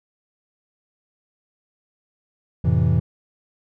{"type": "chord", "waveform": "triangle", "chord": "F major seventh", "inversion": "none", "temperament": "equal", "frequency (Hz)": [87.31, 110, 130.81, 164.81], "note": ["F2", "A2", "C3", "E3"], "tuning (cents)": [0, 0, 0, 0], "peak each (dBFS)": -19, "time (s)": [2.64, 3], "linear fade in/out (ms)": 10, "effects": []}